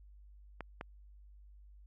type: clicks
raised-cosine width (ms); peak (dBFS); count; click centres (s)
0.5; -26; 2; 0.607 / 0.811
effects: added 50 Hz sine -54 dBFS peak until 1.86 s + AAC 64 kbps